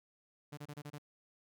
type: tone bursts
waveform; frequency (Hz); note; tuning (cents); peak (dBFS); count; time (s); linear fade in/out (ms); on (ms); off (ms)
sawtooth; 146.83; D3; 0; -40; 6; 0.52-0.984; 10; 54; 28
effects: none